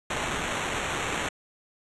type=noise with sample-and-hold; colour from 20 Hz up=white; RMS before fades=-30 dBFS; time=0.1-1.29 s; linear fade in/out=5 ms; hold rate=4900 Hz; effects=resampled to 24000 Hz